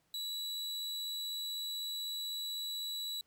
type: tone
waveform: 40% pulse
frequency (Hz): 3928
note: B7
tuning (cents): -10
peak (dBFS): -36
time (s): 0.14-3.21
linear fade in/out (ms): 2
effects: pink hiss -75 dBFS RMS until 3.26 s + high-pass 60 Hz 12 dB/octave